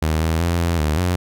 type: tone with pitch steps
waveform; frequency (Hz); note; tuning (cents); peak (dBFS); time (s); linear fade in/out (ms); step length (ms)
sawtooth; 78.6 / 80.8 / 85.6 / 85 / 76.1 / 89.6; D#2 / E2 / F2 / F2 / D#2 / F2; +18 / -34 / -34 / -46 / -38 / +45; -13; 0.02-1.16; 5; 190
effects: none